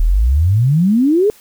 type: exponential sweep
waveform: sine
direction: up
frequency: 36.56 to 439.1 Hz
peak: -9 dBFS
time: 0-1.3 s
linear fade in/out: 0 ms
effects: white hiss -46 dBFS RMS until 1.4 s